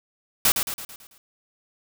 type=noise with echo; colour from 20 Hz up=white; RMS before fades=-18 dBFS; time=0.45-0.52 s; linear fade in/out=2 ms; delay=110 ms; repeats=6; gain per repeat=-6 dB; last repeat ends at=1.18 s; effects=none